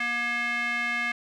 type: tone with band-pass filter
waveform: square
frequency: 238.6 Hz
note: A#3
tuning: 41 cents sharp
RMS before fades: -28 dBFS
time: 0-1.12 s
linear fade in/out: 5 ms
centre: 2000 Hz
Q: 5
effects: none